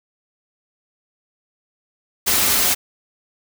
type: noise with comb filter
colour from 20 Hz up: white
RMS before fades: -17 dBFS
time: 2.26-2.75 s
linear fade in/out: 20 ms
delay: 6.3 ms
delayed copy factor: -0.55
effects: none